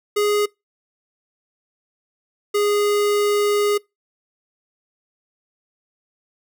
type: tone pair in turn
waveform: square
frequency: 414.6 / 412.5 Hz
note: G#4 / G#4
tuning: -3 / -12 cents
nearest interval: unison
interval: 9 cents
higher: first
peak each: -17 dBFS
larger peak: neither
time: 0.16-0.46 / 2.54-3.78 s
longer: second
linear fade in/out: 10 ms
effects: noise-tail reverb RT60 0.2 s tail -24 dB re dry